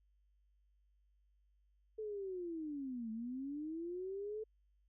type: linear two-way sweep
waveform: sine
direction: down then up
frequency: 440 to 217.1 to 440 Hz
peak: -40 dBFS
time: 1.98-4.44 s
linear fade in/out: 10 ms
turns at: 3.11 s
effects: added 50 Hz sine -70 dBFS peak until 4.88 s